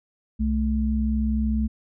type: tone pair together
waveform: sine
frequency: 64.6 / 217.7 Hz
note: C2 / A3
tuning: -21 / -18 cents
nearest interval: octave + major sixth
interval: 2103 cents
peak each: -23 dBFS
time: 0.39-1.68 s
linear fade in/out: 20 ms
effects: none